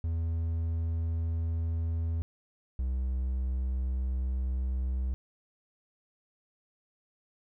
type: tone pair in turn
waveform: triangle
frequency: 82.41 / 64.07 Hz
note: E2 / C2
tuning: 0 / -36 cents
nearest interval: major third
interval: 436 cents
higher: first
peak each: -26 / -26 dBFS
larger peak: neither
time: 0.04-2.22 / 2.79-5.14 s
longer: second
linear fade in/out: 0 ms
effects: none